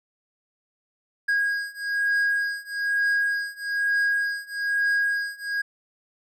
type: beating tone pair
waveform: triangle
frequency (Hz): 1638 / 1639.1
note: G#6 / G#6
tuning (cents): -24 / -23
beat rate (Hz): 1.1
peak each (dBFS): -24 / -23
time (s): 1.28-5.62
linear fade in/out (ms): 10
effects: none